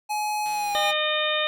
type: tone with pitch glide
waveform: square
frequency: 844 to 811.5 Hz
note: G#5 to G#5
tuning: +28 to -40 cents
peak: -25 dBFS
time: 0.09-0.92 s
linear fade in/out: 20 ms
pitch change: -68 cents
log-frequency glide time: 0.52-0.79 s
type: click train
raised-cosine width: 0.2 ms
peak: -27 dBFS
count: 76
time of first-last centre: 0.46-0.929 s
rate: 160 Hz
type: harmonic tone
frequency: 610 Hz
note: D#5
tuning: 34 cents flat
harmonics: 1 / 2 / 3 / 4 / 5 / 6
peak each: -27 / -30 / -30 / -30 / -31 / -27 dBFS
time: 0.75-1.47 s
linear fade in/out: 0 ms
effects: none